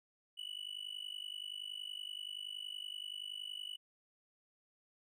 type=tone with amplitude modulation; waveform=triangle; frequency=2960 Hz; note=F#7; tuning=in tune; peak=-37 dBFS; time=0.37-3.77 s; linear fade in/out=20 ms; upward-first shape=sine; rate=50.6 Hz; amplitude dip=95%; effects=none